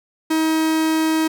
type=tone; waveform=45% pulse; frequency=317.8 Hz; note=D#4; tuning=37 cents sharp; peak=-16 dBFS; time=0.3-1.28 s; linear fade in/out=10 ms; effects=none